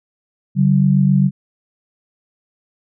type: tone pair together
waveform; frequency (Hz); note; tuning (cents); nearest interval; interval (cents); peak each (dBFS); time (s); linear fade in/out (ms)
sine; 142 / 189.55; C#3 / F#3; +42 / +42; perfect fourth; 500; -13; 0.55-1.31; 50
effects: none